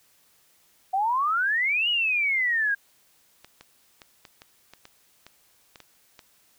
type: exponential two-way sweep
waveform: sine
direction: up then down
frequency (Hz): 740 to 2947 to 1601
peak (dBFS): -21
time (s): 0.93-2.75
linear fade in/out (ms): 10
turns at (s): 1.89
type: clicks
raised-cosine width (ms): 0.2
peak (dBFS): -27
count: 11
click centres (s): 3.446 / 3.61 / 4.018 / 4.252 / 4.419 / 4.736 / 4.854 / 5.266 / 5.758 / 5.803 / 6.192
effects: white hiss -62 dBFS RMS until 6.58 s